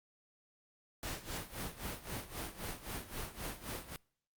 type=noise with tremolo; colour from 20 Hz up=pink; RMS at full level=-40 dBFS; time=1.03-3.96 s; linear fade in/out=0 ms; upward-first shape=sine; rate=3.8 Hz; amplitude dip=80%; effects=noise-tail reverb RT60 0.6 s tail -26 dB re dry + Opus 48 kbps